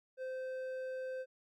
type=tone with hard clipping; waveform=sine; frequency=518 Hz; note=C5; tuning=17 cents flat; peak=-40 dBFS; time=0.17-1.26 s; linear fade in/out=50 ms; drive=6 dB; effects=none